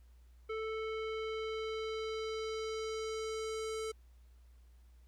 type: tone with low-pass filter sweep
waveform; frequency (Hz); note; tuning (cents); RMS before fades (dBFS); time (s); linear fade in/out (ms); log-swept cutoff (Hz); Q
square; 440; A4; 0; -39; 0.49-3.92; 10; 2200 to 8700; 1.5
effects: added 60 Hz sine -57 dBFS peak until 5.07 s + pink hiss -75 dBFS RMS until 5.07 s